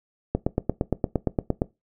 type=click train; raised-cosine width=2 ms; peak=-8 dBFS; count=12; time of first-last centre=0.35-1.619 s; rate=8.67 Hz; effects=noise-tail reverb RT60 0.2 s tail -19 dB re dry